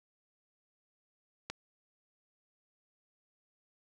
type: click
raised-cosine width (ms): 0.2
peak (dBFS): -20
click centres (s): 1.5
effects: none